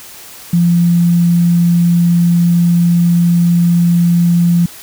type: tone with quantisation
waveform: sine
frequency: 172.2 Hz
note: F3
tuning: 24 cents flat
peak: -7 dBFS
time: 0.53-4.66 s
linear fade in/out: 5 ms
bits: 6
effects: white hiss -34 dBFS RMS until 4.82 s